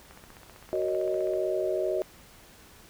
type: click train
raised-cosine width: 0.5 ms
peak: -33 dBFS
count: 20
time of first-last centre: 0.11-1.336 s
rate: 15.5 Hz
type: chord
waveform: sine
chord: D# minor seventh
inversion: first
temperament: just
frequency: 373.4 / 466.7 / 560 / 622.3 Hz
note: F#4 / A#4 / C#5 / D#5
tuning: +16 / +2 / +18 / 0 cents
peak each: -29 / -35 / -35 / -29 dBFS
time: 0.73-2.02 s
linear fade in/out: 0 ms
effects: pink hiss -53 dBFS RMS until 2.89 s